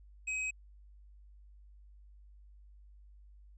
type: tone with tanh clipping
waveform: triangle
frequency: 2534 Hz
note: D#7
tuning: 31 cents sharp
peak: -35 dBFS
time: 0.27-0.51 s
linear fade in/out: 10 ms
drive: 18 dB
effects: added 50 Hz sine -54 dBFS peak until 3.57 s + resampled to 22050 Hz